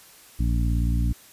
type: harmonic tone with a mistuned harmonic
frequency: 58.27 Hz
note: A#1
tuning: in tune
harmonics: 1 / 2 / 3 / 4 / 5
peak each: -21 / -27 / -31 / -33 / -35 dBFS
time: 0.39-1.13 s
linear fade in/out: 10 ms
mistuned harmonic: 1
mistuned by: +15 cents
effects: white hiss -50 dBFS RMS until 1.32 s + resampled to 32000 Hz